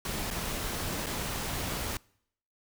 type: noise with dropouts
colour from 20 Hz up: pink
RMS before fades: -34 dBFS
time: 0.05-1.97 s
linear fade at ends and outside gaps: 2 ms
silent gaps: 0.304-0.31 / 1.061-1.066 s
effects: noise-tail reverb RT60 0.7 s tail -25 dB re dry